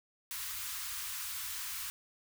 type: band-stop noise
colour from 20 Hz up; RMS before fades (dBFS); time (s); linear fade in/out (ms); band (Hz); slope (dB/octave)
white; -40; 0.31-1.9; 0; 100 to 980; 48
effects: none